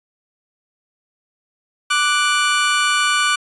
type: tone pair together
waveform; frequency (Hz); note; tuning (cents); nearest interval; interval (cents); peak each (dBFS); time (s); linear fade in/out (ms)
25% pulse; 1174.7 / 1480; D6 / F#6; 0 / 0; major third; 400; -14; 1.9-3.36; 10
effects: resampled to 24000 Hz